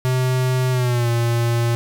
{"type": "tone with pitch glide", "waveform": "square", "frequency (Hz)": [128.2, 117.56], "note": ["C3", "A#2"], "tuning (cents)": [-35, 15], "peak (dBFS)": -17, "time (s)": [0.05, 1.75], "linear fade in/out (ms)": 0, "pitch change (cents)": -150, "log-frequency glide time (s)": [0.71, 1.09], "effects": []}